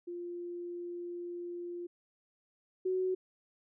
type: tone pair in turn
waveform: sine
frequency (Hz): 349.2 / 371.8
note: F4 / F#4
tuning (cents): 0 / +8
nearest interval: minor second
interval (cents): 108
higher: second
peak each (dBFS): -38 / -29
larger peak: second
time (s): 0.07-1.87 / 2.85-3.15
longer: first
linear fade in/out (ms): 10
effects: none

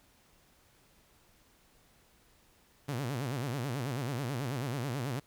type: tone with vibrato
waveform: sawtooth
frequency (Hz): 130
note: C3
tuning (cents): -11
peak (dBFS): -29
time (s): 2.88-5.2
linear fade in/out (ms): 10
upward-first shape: sine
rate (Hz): 9.2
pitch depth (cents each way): 210
effects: pink hiss -65 dBFS RMS until 5.26 s

